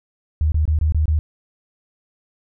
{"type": "tone bursts", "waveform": "sine", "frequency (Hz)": 77.2, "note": "D#2", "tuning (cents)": -13, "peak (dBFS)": -14, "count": 6, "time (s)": [0.41, 1.19], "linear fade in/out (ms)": 0, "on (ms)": 110, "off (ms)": 24, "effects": []}